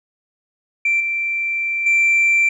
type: tone with level steps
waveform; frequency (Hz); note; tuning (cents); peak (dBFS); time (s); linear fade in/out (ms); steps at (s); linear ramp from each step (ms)
sine; 2349; D7; 0; -13 / -18 / -10; 0.85-2.49; 5; 1 / 1.86; 5
effects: tanh soft clip ceiling -10 dBFS